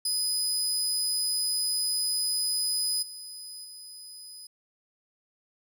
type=tone with level steps; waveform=25% pulse; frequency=4995 Hz; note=D#8; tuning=6 cents sharp; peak=-21 / -35 / -38 dBFS; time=0.05-4.47 s; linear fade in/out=5 ms; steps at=3.02 / 3.64 s; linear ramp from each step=10 ms; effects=none